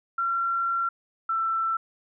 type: tone pair in turn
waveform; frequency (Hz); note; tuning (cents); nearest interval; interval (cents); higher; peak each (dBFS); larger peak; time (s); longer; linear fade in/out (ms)
sine; 1366 / 1335.6; F6 / E6; -39 / +22; unison; 39; first; -23; neither; 0.18-0.89 / 1.29-1.77; first; 5
effects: none